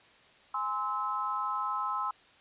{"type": "chord", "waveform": "sine", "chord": "Ab augmented", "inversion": "none", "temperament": "just", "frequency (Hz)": [830.6, 1038.3, 1297.8], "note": ["Ab5", "C6", "E6"], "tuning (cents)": [0, -14, -27], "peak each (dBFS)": [-38, -33, -33], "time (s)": [0.54, 2.11], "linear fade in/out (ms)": 5, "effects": ["white hiss -59 dBFS RMS until 2.4 s", "resampled to 8000 Hz"]}